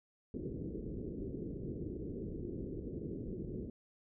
white low-pass noise, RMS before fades -42 dBFS, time 0.34-3.7 s, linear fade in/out 2 ms, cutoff 430 Hz, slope 48 dB/octave, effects none

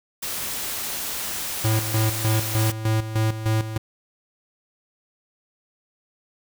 white noise, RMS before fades -29 dBFS, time 0.22-2.72 s, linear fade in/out 10 ms
square tone with tremolo, 110 Hz, A2, in tune, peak -19 dBFS, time 1.64-3.78 s, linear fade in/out 10 ms, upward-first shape square, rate 3.3 Hz, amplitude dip 70%
effects none

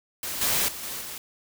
white noise with level steps, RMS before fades -32 / -24 / -37 / -34 / -37 dBFS, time 0.23-1.18 s, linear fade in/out 2 ms, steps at 0.41 / 0.68 / 0.83 / 1.01 s, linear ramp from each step 5 ms, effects none

